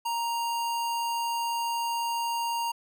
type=tone; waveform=square; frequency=934 Hz; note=A#5; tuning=3 cents sharp; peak=-28 dBFS; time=0.05-2.72 s; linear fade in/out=10 ms; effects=none